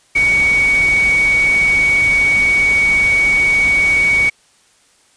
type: tone in noise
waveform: sine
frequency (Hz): 2243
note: C#7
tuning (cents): +20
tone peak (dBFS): -10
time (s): 0.15-4.3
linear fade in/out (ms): 10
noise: pink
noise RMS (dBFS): -26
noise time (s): 0.15-4.3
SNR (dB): +13
effects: white hiss -53 dBFS RMS until 5.16 s + resampled to 22050 Hz